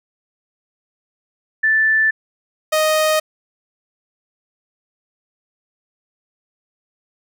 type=tone pair in turn; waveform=sine / sawtooth; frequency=1760 / 622.3 Hz; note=A6 / D#5; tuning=0 / 0 cents; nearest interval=octave + tritone; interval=1800 cents; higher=first; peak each=-12 / -10 dBFS; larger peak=second; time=1.63-2.11 / 2.72-3.2 s; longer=neither; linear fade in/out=10 ms; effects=none